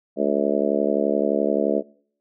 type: harmonic tone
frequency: 71.6 Hz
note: D2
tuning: 43 cents flat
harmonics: 3 / 4 / 5 / 6 / 7 / 8 / 9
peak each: -26 / -26 / -26 / -26 / -26 / -26 / -26 dBFS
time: 0.16-1.83 s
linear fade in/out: 50 ms
effects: noise-tail reverb RT60 0.6 s tail -24 dB re dry